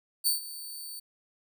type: tone with ADSR envelope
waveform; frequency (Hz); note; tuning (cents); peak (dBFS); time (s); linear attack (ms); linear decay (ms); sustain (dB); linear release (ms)
10% pulse; 4537; C#8; +39; -15; 0.24-1; 29; 130; -17; 11
effects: none